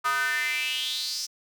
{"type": "tone with high-pass filter sweep", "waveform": "square", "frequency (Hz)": 137.8, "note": "C#3", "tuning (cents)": -10, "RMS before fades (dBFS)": -28, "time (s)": [0.04, 1.27], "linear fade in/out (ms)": 20, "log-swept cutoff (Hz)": [1200, 5600], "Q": 5.9, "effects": []}